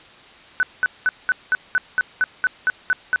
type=tone bursts; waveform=sine; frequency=1501 Hz; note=F#6; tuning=24 cents sharp; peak=-14 dBFS; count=12; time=0.6-3.16 s; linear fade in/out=0 ms; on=30 ms; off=200 ms; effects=white hiss -45 dBFS RMS until 3.2 s + resampled to 8000 Hz